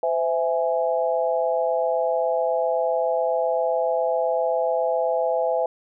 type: chord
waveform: sine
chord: C augmented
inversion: none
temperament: equal with one note detuned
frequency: 511.9 / 659.3 / 830.6 Hz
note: C5 / E5 / G#5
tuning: -38 / 0 / 0 cents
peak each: -23 / -23 / -27 dBFS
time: 0.03-5.66 s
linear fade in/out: 2 ms
effects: none